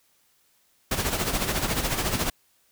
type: noise with tremolo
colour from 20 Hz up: pink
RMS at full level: -24 dBFS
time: 0.91-2.3 s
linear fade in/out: 5 ms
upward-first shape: sine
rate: 14 Hz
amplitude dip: 60%
effects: white hiss -65 dBFS RMS until 2.71 s